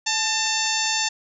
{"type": "harmonic tone with a mistuned harmonic", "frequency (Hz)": 895, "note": "A5", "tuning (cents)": 29, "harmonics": [1, 2, 3, 4, 5, 6, 7, 8], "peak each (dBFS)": [-29, -29, -29, -29, -29, -29, -29, -29], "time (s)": [0.06, 1.09], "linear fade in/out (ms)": 10, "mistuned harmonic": 1, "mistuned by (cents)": -61, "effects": []}